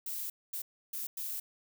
violet noise bursts at uneven times, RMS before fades -38 dBFS, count 4, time 0.06-0.3 / 0.53-0.62 / 0.93-1.07 / 1.17-1.4 s, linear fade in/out 5 ms, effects none

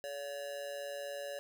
square tone with amplitude modulation, 568 Hz, C#5, 42 cents sharp, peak -37 dBFS, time 0.04-1.39 s, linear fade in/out 0 ms, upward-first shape sine, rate 140 Hz, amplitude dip 70%, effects none

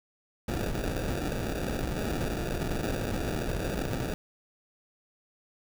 pink noise with sample-and-hold, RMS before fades -31 dBFS, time 0.48-4.14 s, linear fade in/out 2 ms, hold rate 1050 Hz, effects none

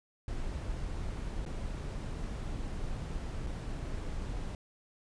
brown noise with dropouts, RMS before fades -37 dBFS, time 0.28-4.55 s, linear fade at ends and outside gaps 1 ms, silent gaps 1.452-1.462 / 3.465-3.469 s, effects resampled to 22050 Hz

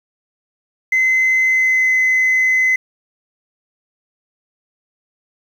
sine tone with pitch glide, 2052 to 2038 Hz, C7 to C7, -34 to -46 cents, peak -10 dBFS, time 0.92-2.76 s, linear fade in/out 5 ms, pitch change -12 cents, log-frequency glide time 1.43-1.98 s, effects tanh soft clip ceiling -9 dBFS + 7-bit

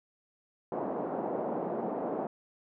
white band-pass noise, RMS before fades -34 dBFS, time 0.72-2.27 s, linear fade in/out 2 ms, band 190 to 760 Hz, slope 24 dB/octave, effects none

